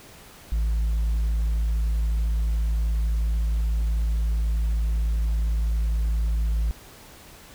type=tone with tanh clipping; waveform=sine; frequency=55 Hz; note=A1; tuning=in tune; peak=-21 dBFS; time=0.52-6.71 s; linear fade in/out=0 ms; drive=2 dB; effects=pink hiss -47 dBFS RMS until 7.54 s